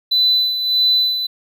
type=tone with tremolo; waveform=triangle; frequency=4000 Hz; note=B7; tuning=21 cents sharp; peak=-8 dBFS; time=0.11-1.27 s; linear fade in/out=10 ms; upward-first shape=sine; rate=1.6 Hz; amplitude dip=65%; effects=tanh soft clip ceiling -8 dBFS